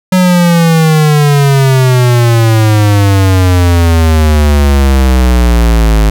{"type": "exponential sweep", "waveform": "square", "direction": "down", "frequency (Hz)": [186, 52.3], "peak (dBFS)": -5, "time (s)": [0.12, 6.1], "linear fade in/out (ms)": 5, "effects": []}